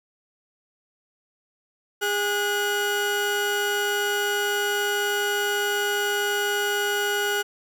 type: tone pair together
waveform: 30% pulse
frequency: 408.6 / 1456 Hz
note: G#4 / F#6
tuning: -28 / -28 cents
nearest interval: octave + minor seventh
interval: 2200 cents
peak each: -23 / -22 dBFS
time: 2.01-7.43 s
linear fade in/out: 20 ms
effects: none